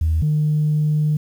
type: tone pair in turn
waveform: sine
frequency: 79.9 / 151.62 Hz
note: D#2 / D#3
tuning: +47 / -44 cents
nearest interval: major seventh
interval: 1109 cents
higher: second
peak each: -14 dBFS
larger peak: neither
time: 0.01-0.22 / 0.22-1.17 s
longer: second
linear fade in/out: 5 ms
effects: tanh soft clip ceiling -11 dBFS + 8-bit